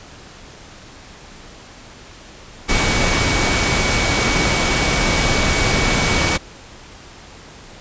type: tone in noise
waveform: sine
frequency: 2257 Hz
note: C#7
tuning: 31 cents sharp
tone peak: -23 dBFS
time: 2.68-6.38 s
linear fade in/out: 20 ms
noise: pink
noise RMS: -17 dBFS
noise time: 2.68-6.38 s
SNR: -9 dB
effects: pink hiss -40 dBFS RMS until 7.8 s + resampled to 16000 Hz